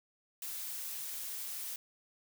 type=noise; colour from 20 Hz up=blue; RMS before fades=-41 dBFS; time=0.42-1.76 s; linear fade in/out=2 ms; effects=none